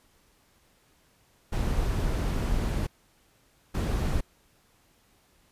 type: noise bursts at uneven times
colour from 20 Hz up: brown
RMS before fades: -27 dBFS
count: 2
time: 1.52-2.87 / 3.74-4.21 s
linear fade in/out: 10 ms
effects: pink hiss -64 dBFS RMS until 5.51 s + resampled to 32000 Hz